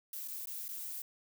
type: noise with dropouts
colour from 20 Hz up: violet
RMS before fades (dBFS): -42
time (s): 0.13-1.02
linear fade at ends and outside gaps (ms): 2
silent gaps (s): 0.277-0.282 / 0.457-0.471 / 0.682-0.689
effects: none